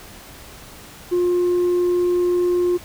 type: tone with tanh clipping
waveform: sine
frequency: 354.8 Hz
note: F4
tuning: 27 cents sharp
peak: -16 dBFS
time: 1.11-2.78 s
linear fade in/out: 20 ms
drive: 1 dB
effects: pink hiss -41 dBFS RMS until 2.84 s